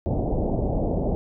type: low-pass noise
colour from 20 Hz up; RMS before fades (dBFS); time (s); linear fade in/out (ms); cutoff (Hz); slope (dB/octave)
pink; -24; 0.06-1.15; 0; 750; 48
effects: none